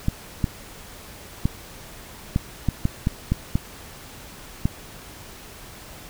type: clicks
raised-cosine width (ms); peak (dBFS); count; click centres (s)
5; -7; 10; 0.084 / 0.442 / 1.455 / 2.361 / 2.687 / 2.854 / 3.071 / 3.32 / 3.555 / 4.655
effects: pink hiss -42 dBFS RMS until 6.09 s